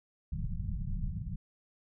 pink low-pass noise, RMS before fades -35 dBFS, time 0.32-1.36 s, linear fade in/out 10 ms, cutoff 200 Hz, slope 96 dB/octave, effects none

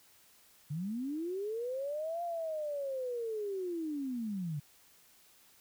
sine linear two-way sweep, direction up then down, 138.9 to 698 to 138.9 Hz, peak -34 dBFS, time 0.7-4.6 s, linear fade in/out 10 ms, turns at 2.23 s, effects white hiss -63 dBFS RMS until 5.6 s

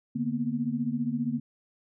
sine tone cluster, 146.1 / 232.9 / 247.9 Hz, D3 / A#3 / B3, -9 / -1 / +7 cents, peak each -35 / -29 / -31 dBFS, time 0.15-1.4 s, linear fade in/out 10 ms, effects none

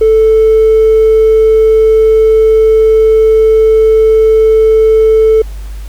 sine tone with hard clipping, 440 Hz, A4, in tune, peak -4 dBFS, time 0.01-5.42 s, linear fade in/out 5 ms, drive 1 dB, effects added 50 Hz sine -20 dBFS peak until 5.88 s + pink hiss -39 dBFS RMS until 5.88 s

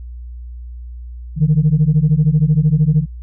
sine beating tone pair, 146.83 / 159.83 Hz, D3 / D#3, 0 / +47 cents, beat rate 13 Hz, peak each -12 dBFS, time 1.36-3.06 s, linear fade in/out 50 ms, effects tanh soft clip ceiling -5 dBFS + added 60 Hz sine -28 dBFS peak until 3.22 s

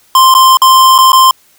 square tone with dropouts, 1046.5 Hz, C6, in tune, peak -3 dBFS, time 0.15-1.31 s, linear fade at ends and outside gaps 2 ms, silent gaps 0.341-0.349 / 0.571-0.618 / 0.981-0.986 / 1.12-1.13 s, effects white hiss -48 dBFS RMS until 1.58 s

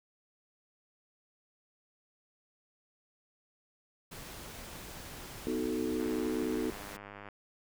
pink noise, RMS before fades -46 dBFS, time 4.11-6.97 s, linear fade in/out 10 ms
sine chord, B dominant seventh, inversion none, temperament equal, 246.9 / 311.1 / 370 / 440 Hz, B3 / D#4 / F#4 / A4, 0 / 0 / 0 / 0 cents, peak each -36 / -35 / -37 / -37 dBFS, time 5.47-6.7 s, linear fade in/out 0 ms
click train, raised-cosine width 0.5 ms, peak -31 dBFS, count 131, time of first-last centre 6-7.287 s, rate 101 Hz
effects none

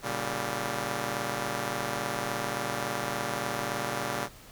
5% pulse chord, G diminished, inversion first, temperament just, 117.6 / 141.12 / 196 Hz, Bb2 / Db3 / G3, +16 / +31 / 0 cents, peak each -24 dBFS, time 0.02-4.29 s, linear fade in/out 50 ms, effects pink hiss -51 dBFS RMS until 4.51 s

